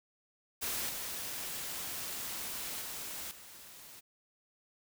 white noise with level steps, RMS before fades -36 / -40 / -42 / -52 dBFS, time 0.61-4.01 s, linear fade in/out 20 ms, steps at 0.89 / 2.81 / 3.31 s, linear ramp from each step 2 ms, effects none

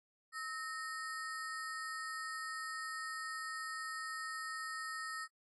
square ring-modulated tone, 1568 Hz, G6, in tune, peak -38 dBFS, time 0.32-5.28 s, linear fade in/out 50 ms, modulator 276 Hz, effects AAC 32 kbps

